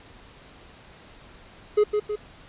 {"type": "tone with echo", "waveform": "triangle", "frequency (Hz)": 419.6, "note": "G#4", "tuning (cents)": 18, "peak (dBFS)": -13, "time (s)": [1.77, 1.84], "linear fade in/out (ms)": 10, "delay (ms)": 160, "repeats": 2, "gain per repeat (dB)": -5, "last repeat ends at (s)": 2.16, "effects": ["pink hiss -49 dBFS RMS until 2.48 s", "resampled to 8000 Hz"]}